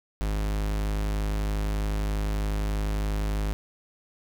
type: tone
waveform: 45% pulse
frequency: 51.6 Hz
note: G#1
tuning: 10 cents flat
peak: -25 dBFS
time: 0.21-3.53 s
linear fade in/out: 0 ms
effects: none